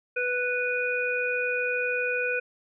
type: harmonic tone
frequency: 493.9 Hz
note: B4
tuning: in tune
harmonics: 1 / 3 / 5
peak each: -29 / -29 / -29 dBFS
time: 0.16-2.4 s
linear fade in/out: 10 ms
effects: none